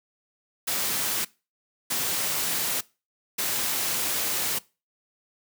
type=noise bursts at uneven times; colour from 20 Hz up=white; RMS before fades=-27 dBFS; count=3; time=0.67-1.25 / 1.9-2.81 / 3.38-4.59 s; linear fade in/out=10 ms; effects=noise-tail reverb RT60 0.3 s tail -22 dB re dry + high-pass 100 Hz 12 dB/octave